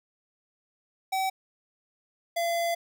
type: tone pair in turn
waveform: square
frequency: 764 / 680.6 Hz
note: G5 / F5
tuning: -45 / -45 cents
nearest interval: major second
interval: 200 cents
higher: first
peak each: -26 dBFS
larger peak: neither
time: 1.12-1.3 / 2.36-2.75 s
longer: second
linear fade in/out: 10 ms
effects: none